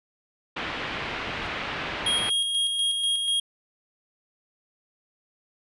white low-pass noise, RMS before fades -32 dBFS, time 0.56-2.3 s, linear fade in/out 10 ms, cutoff 3000 Hz, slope 24 dB/octave
brown noise with exponential growth, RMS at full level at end -32 dBFS, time 1.29-1.47 s, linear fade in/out 5 ms, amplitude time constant 38 ms
square tone with tremolo, 3264 Hz, G#7, 31 cents flat, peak -22 dBFS, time 2.06-3.4 s, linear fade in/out 5 ms, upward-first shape square, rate 4.1 Hz, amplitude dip 35%
effects resampled to 24000 Hz

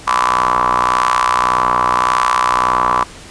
sawtooth ring-modulated tone, 61.74 Hz, B1, in tune, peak -5 dBFS, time 0.07-3.04 s, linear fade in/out 10 ms, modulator 1080 Hz, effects pink hiss -36 dBFS RMS until 3.3 s + resampled to 22050 Hz

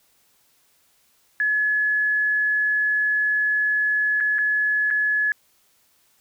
sine tone with dropouts, 1703 Hz, G#6, 43 cents sharp, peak -18 dBFS, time 1.4-5.32 s, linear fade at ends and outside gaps 1 ms, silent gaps 4.203-4.207 / 4.384-4.388 / 4.904-4.909 s, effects white hiss -62 dBFS RMS until 6.2 s

